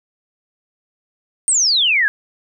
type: exponential sweep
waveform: sine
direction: down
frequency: 8870 to 1604 Hz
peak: -12 dBFS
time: 1.48-2.08 s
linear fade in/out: 0 ms
effects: none